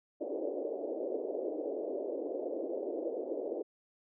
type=band-pass noise; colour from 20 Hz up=white; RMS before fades=-37 dBFS; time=0.2-3.63 s; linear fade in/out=20 ms; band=300 to 590 Hz; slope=48 dB/octave; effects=none